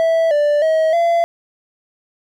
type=tone with pitch steps; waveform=triangle; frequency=656 / 588 / 637 / 680 Hz; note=E5 / D5 / D#5 / F5; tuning=-9 / +2 / +41 / -46 cents; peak=-10 dBFS; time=0-1.24 s; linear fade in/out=0 ms; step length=310 ms; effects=none